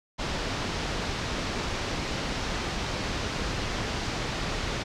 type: low-pass noise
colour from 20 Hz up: pink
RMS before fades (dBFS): -31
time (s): 0.18-4.84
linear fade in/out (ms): 20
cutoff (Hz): 5900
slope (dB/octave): 24
effects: none